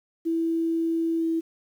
sine tone with pitch glide, 329.6 to 327.5 Hz, E4 to E4, 0 to -11 cents, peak -22 dBFS, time 0.25-1.41 s, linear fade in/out 20 ms, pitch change -11 cents, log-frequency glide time 1.18-1.24 s, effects 9-bit

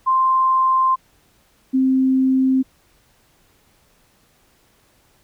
sine tone pair in turn, 1046.5 / 262.3 Hz, C6 / C4, 0 / +4 cents, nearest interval 2 octaves, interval 2396 cents, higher first, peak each -13 dBFS, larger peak neither, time 0.06-0.96 / 1.73-2.63 s, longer neither, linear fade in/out 20 ms, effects pink hiss -58 dBFS RMS until 5.23 s

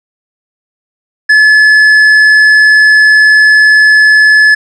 triangle tone with tanh clipping, 1719 Hz, A6, 41 cents flat, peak -3 dBFS, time 1.29-4.55 s, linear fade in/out 10 ms, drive 10 dB, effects none

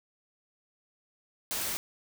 white noise, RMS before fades -33 dBFS, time 1.51-1.77 s, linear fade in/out 0 ms, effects none

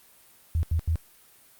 sine tone bursts, 81.2 Hz, E2, 26 cents flat, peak -21 dBFS, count 3, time 0.55-0.957 s, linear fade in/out 0 ms, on 81 ms, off 82 ms, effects white hiss -56 dBFS RMS until 1.59 s + Opus 32 kbps

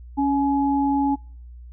sine tone pair together, 278.1 / 844 Hz, C#4 / G#5, +6 / +28 cents, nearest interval octave + perfect fifth, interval 1922 cents, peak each -19 / -23 dBFS, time 0.17-1.16 s, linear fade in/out 20 ms, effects noise-tail reverb RT60 0.5 s tail -26 dB re dry + added 60 Hz sine -38 dBFS peak until 1.72 s

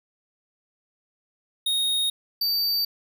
square tone pair in turn, 3729 / 4623 Hz, A#7 / D8, 0 / -28 cents, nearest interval major third, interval 372 cents, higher second, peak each -22 dBFS, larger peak neither, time 1.66-2.1 / 2.41-2.85 s, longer neither, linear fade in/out 5 ms, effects none

